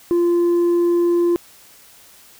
triangle tone with tanh clipping, 345.9 Hz, F4, 17 cents flat, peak -14 dBFS, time 0.11-1.36 s, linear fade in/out 0 ms, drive 7 dB, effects white hiss -47 dBFS RMS until 2.39 s

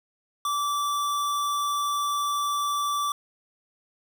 square tone, 1162 Hz, D6, 19 cents flat, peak -25 dBFS, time 0.45-3.12 s, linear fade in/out 2 ms, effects none

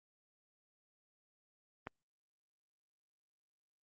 click, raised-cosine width 0.5 ms, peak -26 dBFS, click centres 1.871 s, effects Opus 32 kbps

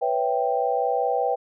sine chord, C# half-diminished seventh, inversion third, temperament equal, 493.9 / 554.4 / 659.3 / 784 Hz, B4 / C#5 / E5 / G5, 0 / 0 / 0 / 0 cents, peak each -25 / -29 / -28 / -24 dBFS, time 0.01-1.36 s, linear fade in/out 20 ms, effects none

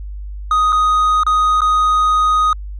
triangle tone with dropouts, 1248 Hz, D#6, 5 cents sharp, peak -9 dBFS, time 0.51-2.53 s, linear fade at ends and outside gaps 2 ms, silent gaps 0.723-0.727 / 1.234-1.265 / 1.607-1.617 s, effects added 50 Hz sine -25 dBFS peak until 2.79 s + resampled to 22050 Hz

